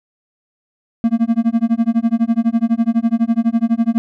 triangle tone with tremolo, 230 Hz, A#3, 23 cents flat, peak -7 dBFS, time 1.04-3.98 s, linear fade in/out 0 ms, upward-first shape sine, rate 12 Hz, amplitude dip 100%, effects none

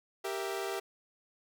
sawtooth chord, E diminished, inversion first, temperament equal, 392 / 466.2 / 659.3 Hz, G4 / Bb4 / E5, 0 / 0 / 0 cents, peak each -32 / -37 / -37 dBFS, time 0.24-0.8 s, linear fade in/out 10 ms, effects none

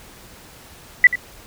sine tone with echo, 1975.5 Hz, B6, in tune, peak -4 dBFS, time 1.04-1.07 s, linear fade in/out 2 ms, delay 86 ms, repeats 1, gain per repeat -14 dB, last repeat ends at 1.156 s, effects pink hiss -44 dBFS RMS until 1.46 s

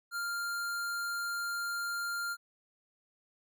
square tone, 1396.9 Hz, F6, in tune, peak -34 dBFS, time 0.11-2.37 s, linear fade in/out 50 ms, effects none

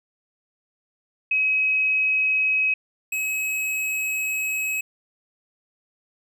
sine / square tone pair in turn, 2547 / 2559 Hz, D#7 / D#7, +40 / +48 cents, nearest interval unison, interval 8 cents, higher second, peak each -18 / -24 dBFS, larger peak first, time 1.31-2.74 / 3.12-4.81 s, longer second, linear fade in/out 5 ms, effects none

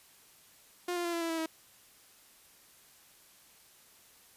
sawtooth tone with pitch steps, 354.3 / 348.6 / 343 / 337.5 / 332.1 / 326.8 / 321.5 Hz, F4 / F4 / F4 / E4 / E4 / E4 / E4, +25 / -3 / -31 / +41 / +13 / -15 / -43 cents, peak -28 dBFS, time 0.88-1.461 s, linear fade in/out 5 ms, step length 83 ms, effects white hiss -60 dBFS RMS until 4.36 s + resampled to 32000 Hz

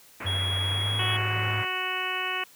white low-pass noise, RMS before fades -37 dBFS, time 0.2-1.65 s, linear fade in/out 5 ms, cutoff 2500 Hz, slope 48 dB/octave
sine tone with pitch glide, 94.1 to 105.62 Hz, F#2 to G#2, +30 to +30 cents, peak -27 dBFS, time 0.24-1.63 s, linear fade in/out 20 ms, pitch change +200 cents, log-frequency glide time 0.64-0.99 s
triangle tone, 3322 Hz, G#7, in tune, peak -26 dBFS, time 0.26-1.17 s, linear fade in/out 10 ms
harmonic tone, 370 Hz, F#4, in tune, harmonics 1 / 2 / 3 / 4 / 5 / 6 / 7 / 8, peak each -39 / -38 / -34 / -36 / -35 / -37 / -33 / -34 dBFS, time 0.99-2.44 s, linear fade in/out 5 ms
effects white hiss -54 dBFS RMS until 2.55 s + high-pass 60 Hz 12 dB/octave

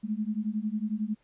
sine beating tone pair, 208.2 / 219.2 Hz, G#3 / A3, +5 / -6 cents, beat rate 11 Hz, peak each -31 dBFS, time 0.03-1.15 s, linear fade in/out 20 ms, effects pink hiss -69 dBFS RMS until 1.23 s + resampled to 8000 Hz

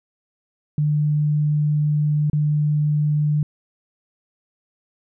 sine tone with dropouts, 149.5 Hz, D3, 31 cents sharp, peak -16 dBFS, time 0.78-3.43 s, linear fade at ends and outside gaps 2 ms, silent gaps 2.299-2.331 s, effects none

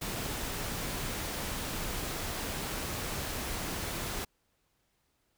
pink noise, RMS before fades -36 dBFS, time 0.01-4.25 s, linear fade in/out 10 ms, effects pink hiss -75 dBFS RMS until 5.37 s

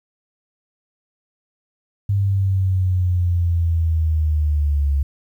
sine linear sweep, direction down, 100.4 to 69.3 Hz, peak -15 dBFS, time 2.09-5.03 s, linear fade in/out 5 ms, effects 9-bit

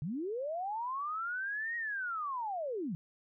sine linear two-way sweep, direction up then down, 131.3 to 1896 to 148.2 Hz, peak -34 dBFS, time 0.02-2.95 s, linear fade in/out 0 ms, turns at 1.76 s, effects none

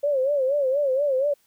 sine tone with vibrato, 550 Hz, C#5, 14 cents flat, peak -19 dBFS, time 0.03-1.34 s, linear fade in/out 10 ms, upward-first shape sine, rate 4.2 Hz, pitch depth 120 cents each way, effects white hiss -64 dBFS RMS until 1.46 s

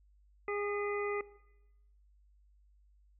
harmonic tone with a mistuned harmonic, 410 Hz, G#4, 22 cents flat, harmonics 1 / 2 / 3 / 5 / 6, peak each -35 / -45 / -41 / -41 / -47 dBFS, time 0.48-1.21 s, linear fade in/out 2 ms, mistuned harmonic 5, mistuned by -22 cents, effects noise-tail reverb RT60 0.9 s tail -18 dB re dry + added 50 Hz sine -62 dBFS peak until 3.19 s

